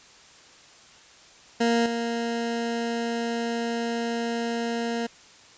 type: tone with level steps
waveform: 20% pulse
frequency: 233.1 Hz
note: A#3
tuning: in tune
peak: -15 / -21 dBFS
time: 1.6-5.07 s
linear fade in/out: 10 ms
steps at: 1.86 s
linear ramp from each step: 2 ms
effects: white hiss -51 dBFS RMS until 5.57 s + resampled to 16000 Hz